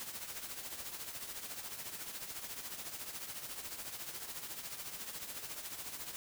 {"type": "noise with tremolo", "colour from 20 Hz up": "white", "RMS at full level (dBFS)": -42, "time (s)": [0, 6.16], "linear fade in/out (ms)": 0, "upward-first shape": "triangle", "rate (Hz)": 14, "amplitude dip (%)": 65, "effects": []}